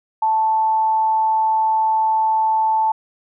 sine tone with amplitude modulation, 880 Hz, A5, in tune, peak -13 dBFS, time 0.22-2.92 s, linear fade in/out 5 ms, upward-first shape sine, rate 214 Hz, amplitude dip 25%, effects none

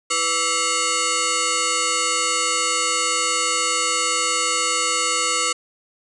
sine tone with frequency modulation, 2804 Hz, F7, 6 cents sharp, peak -18 dBFS, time 0.1-5.53 s, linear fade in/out 10 ms, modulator 825 Hz, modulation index 6.7, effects none

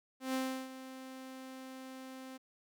sawtooth tone with ADSR envelope, 261.6 Hz, C4, in tune, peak -28 dBFS, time 0.2-2.38 s, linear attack 140 ms, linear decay 340 ms, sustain -14 dB, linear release 18 ms, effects none

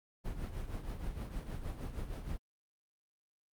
brown noise with tremolo, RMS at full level -37 dBFS, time 0.24-2.38 s, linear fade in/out 20 ms, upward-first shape triangle, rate 6.4 Hz, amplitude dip 70%, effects Opus 32 kbps

